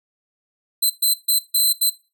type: tone bursts at uneven times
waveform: 5% pulse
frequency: 4063 Hz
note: B7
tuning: 48 cents sharp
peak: -8 dBFS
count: 5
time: 0.82-0.9 / 1.02-1.14 / 1.28-1.39 / 1.54-1.73 / 1.81-1.9 s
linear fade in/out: 10 ms
effects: noise-tail reverb RT60 0.3 s tail -17 dB re dry